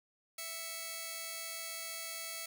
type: tone pair together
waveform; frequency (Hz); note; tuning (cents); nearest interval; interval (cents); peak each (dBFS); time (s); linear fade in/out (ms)
5% pulse; 659 / 2227; E5 / C#7; -1 / +7; octave + major sixth; 2108; -33 / -33; 0.38-2.46; 5
effects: none